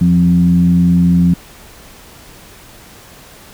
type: tone with frequency modulation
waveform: sine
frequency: 174.61 Hz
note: F3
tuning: in tune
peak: -7 dBFS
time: 0.01-1.34 s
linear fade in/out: 5 ms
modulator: 87.6 Hz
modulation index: 0.51
effects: pink hiss -39 dBFS RMS until 3.53 s